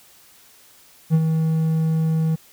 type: tone with ADSR envelope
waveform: triangle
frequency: 160.1 Hz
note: D#3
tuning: 50 cents sharp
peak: -9 dBFS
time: 1.1-2.36 s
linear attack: 42 ms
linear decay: 50 ms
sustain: -6 dB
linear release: 14 ms
effects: white hiss -51 dBFS RMS until 2.52 s